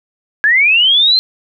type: linear sweep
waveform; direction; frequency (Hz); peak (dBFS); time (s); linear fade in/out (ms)
sine; up; 1639 to 4186; -7; 0.44-1.19; 0
effects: none